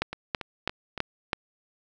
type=two click trains; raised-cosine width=0.3 ms; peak=-18 / -9 dBFS; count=4 / 5; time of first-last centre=0.13-0.977 / 0.02-1.331 s; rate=3.54 / 3.05 Hz; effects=none